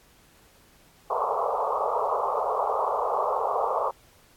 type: band-pass noise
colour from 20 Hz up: white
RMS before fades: -26 dBFS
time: 1.1-3.91 s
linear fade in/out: 5 ms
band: 420 to 1200 Hz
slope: 96 dB/octave
effects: pink hiss -58 dBFS RMS until 4.36 s + AAC 64 kbps